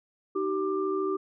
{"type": "tone cluster", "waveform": "sine", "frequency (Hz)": [311.3, 384.7, 1186], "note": ["D#4", "G4", "D6"], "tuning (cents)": [1, -33, 17], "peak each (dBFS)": [-33, -27, -34], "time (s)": [0.35, 1.17], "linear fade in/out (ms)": 10, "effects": []}